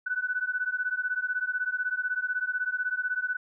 sine beating tone pair, 1486 / 1502 Hz, F#6 / F#6, +7 / +26 cents, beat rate 16 Hz, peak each -30 dBFS, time 0.06-3.37 s, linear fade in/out 10 ms, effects none

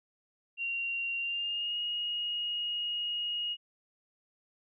sine tone with pitch glide, 2760 to 2876 Hz, F7 to F#7, -21 to -50 cents, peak -31 dBFS, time 0.57-3.57 s, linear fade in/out 50 ms, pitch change +71 cents, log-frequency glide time 1.18-1.78 s, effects none

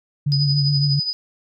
sine tone with vibrato, 142 Hz, C#3, 42 cents sharp, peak -16 dBFS, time 0.26-1 s, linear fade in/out 10 ms, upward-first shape triangle, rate 7.2 Hz, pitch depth 51 cents each way
sine tone with tremolo, 4978 Hz, D#8, in tune, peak -18 dBFS, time 0.32-1.13 s, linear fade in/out 0 ms, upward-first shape triangle, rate 12 Hz, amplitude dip 70%
effects none

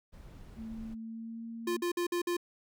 brown noise, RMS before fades -49 dBFS, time 0.12-0.95 s, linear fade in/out 20 ms
sine tone with pitch glide, 223.5 to 229.4 Hz, A3 to A#3, +27 to -28 cents, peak -39 dBFS, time 0.56-1.83 s, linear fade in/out 50 ms, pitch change +45 cents, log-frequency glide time 0.92-1.46 s
square tone bursts, 349.2 Hz, F4, in tune, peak -30 dBFS, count 5, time 1.67-2.368 s, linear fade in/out 5 ms, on 98 ms, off 52 ms
effects none

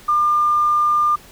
triangle tone with tanh clipping, 1200 Hz, D6, 37 cents sharp, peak -13 dBFS, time 0.08-1.16 s, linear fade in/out 10 ms, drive 3 dB, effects pink hiss -44 dBFS RMS until 1.31 s

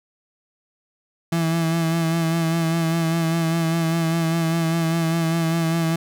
35% pulse tone with vibrato, 164.81 Hz, E3, in tune, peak -17 dBFS, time 1.32-5.96 s, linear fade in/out 5 ms, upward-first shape sine, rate 5 Hz, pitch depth 31 cents each way, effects none

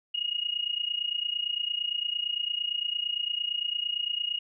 sine tone with amplitude modulation, 2874 Hz, F7, 49 cents sharp, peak -24 dBFS, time 0.14-4.39 s, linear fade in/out 10 ms, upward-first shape sine, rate 28.8 Hz, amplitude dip 85%, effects none

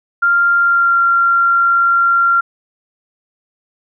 sine tone with pitch glide, 1393 to 1379.4 Hz, F6 to F6, -5 to -22 cents, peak -9 dBFS, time 0.22-2.41 s, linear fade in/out 10 ms, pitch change -17 cents, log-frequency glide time 0.57-1 s, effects none

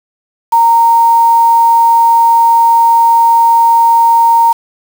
sine tone with quantisation, 925 Hz, A#5, 14 cents flat, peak -4 dBFS, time 0.52-4.53 s, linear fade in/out 10 ms, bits 4, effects none

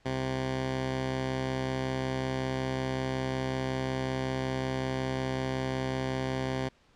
10% pulse tone pair together, 65.41 / 130.82 Hz, C2 / C3, 0 / 0 cents, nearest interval octave, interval 1200 cents, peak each -31 / -23 dBFS, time 0.05-6.69 s, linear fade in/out 10 ms, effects pink hiss -64 dBFS RMS until 6.95 s + low-pass 5000 Hz 12 dB/octave

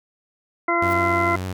harmonic tone, 341.9 Hz, F4, 37 cents flat, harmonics 1 / 2 / 3 / 4 / 6, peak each -24 / -24 / -24 / -24 / -24 dBFS, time 0.68-1.36 s, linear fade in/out 5 ms
sawtooth tone with vibrato, 92.7 Hz, F#2, 4 cents sharp, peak -22 dBFS, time 0.82-1.53 s, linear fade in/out 5 ms, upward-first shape square, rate 13 Hz, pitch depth 30 cents each way
blue noise with exponential growth, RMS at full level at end -35 dBFS, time 0.82-0.93 s, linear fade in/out 0 ms, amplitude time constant 23 ms
effects none

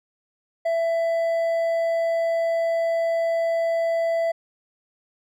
triangle tone with hard clipping, 665 Hz, E5, 15 cents sharp, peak -21 dBFS, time 0.65-4.32 s, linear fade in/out 10 ms, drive 7 dB, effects none

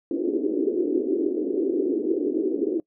white band-pass noise, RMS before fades -24 dBFS, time 0.11-2.8 s, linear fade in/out 2 ms, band 290 to 400 Hz, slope 48 dB/octave, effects noise-tail reverb RT60 0.1 s tail -22 dB re dry

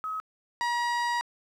sine / 30% pulse tone pair in turn, 1276 / 955.9 Hz, D#6 / A#5, +43 / +43 cents, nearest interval perfect fourth, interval 500 cents, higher first, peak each -30 / -23 dBFS, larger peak second, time 0.04-0.2 / 0.61-1.21 s, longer second, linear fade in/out 0 ms, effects low-pass 6000 Hz 12 dB/octave + 10-bit

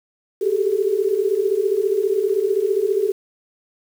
sine tone cluster, 384.8 / 400 / 434.3 Hz, G4 / G4 / A4, -32 / +35 / -23 cents, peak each -21 dBFS, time 0.41-3.12 s, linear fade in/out 10 ms, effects 7-bit

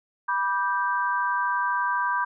sine chord, G major, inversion first, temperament just, 980 / 1176 / 1568 Hz, B5 / D6 / G6, -14 / +2 / 0 cents, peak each -25 / -29 / -27 dBFS, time 0.28-2.25 s, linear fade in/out 10 ms, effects none

